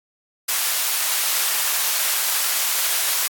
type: high-pass noise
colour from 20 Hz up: white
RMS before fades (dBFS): -21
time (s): 0.48-3.28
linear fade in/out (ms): 10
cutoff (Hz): 800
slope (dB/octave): 12
effects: AAC 64 kbps